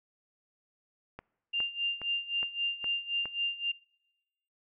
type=click train; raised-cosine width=0.5 ms; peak=-27 dBFS; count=6; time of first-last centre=1.19-3.256 s; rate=2.42 Hz
type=tone with tremolo; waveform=sine; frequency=2794 Hz; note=F7; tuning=in tune; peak=-27 dBFS; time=1.53-3.72 s; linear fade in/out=10 ms; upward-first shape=sine; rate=3.8 Hz; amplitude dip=85%
effects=noise-tail reverb RT60 1.0 s tail -24 dB re dry